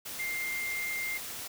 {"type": "tone in noise", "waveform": "sine", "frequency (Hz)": 2100, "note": "C7", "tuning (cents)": 6, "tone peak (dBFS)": -32, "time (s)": [0.19, 1.18], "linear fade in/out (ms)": 10, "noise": "white", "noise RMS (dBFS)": -40, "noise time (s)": [0.05, 1.48], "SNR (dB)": 5, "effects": []}